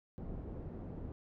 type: low-pass noise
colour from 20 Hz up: pink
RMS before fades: -44 dBFS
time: 0.18-1.12 s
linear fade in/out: 0 ms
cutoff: 420 Hz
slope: 12 dB/octave
effects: none